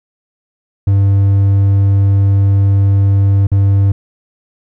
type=tone with dropouts; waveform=triangle; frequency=98.8 Hz; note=G2; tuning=14 cents sharp; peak=-5 dBFS; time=0.87-3.92 s; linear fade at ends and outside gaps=5 ms; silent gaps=3.47-3.516 s; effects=none